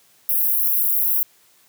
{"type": "high-pass noise", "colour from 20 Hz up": "pink", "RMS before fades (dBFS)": -19, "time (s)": [0.29, 1.23], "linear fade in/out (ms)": 0, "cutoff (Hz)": 12000, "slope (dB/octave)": 48, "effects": ["white hiss -56 dBFS RMS until 1.68 s", "high-pass 100 Hz 12 dB/octave"]}